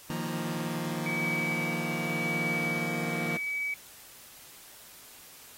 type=chord; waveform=sawtooth; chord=Eb suspended second; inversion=none; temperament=just; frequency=155.56 / 175.01 / 233.3 Hz; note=Eb3 / F3 / Bb3; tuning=0 / +4 / +2 cents; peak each=-32 dBFS; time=0.1-3.37 s; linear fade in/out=0 ms
type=tone with tremolo; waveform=sine; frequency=2280 Hz; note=C#7; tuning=48 cents sharp; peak=-29 dBFS; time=1.06-3.74 s; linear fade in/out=2 ms; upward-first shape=sine; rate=0.88 Hz; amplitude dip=50%
effects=white hiss -51 dBFS RMS until 5.57 s + AAC 48 kbps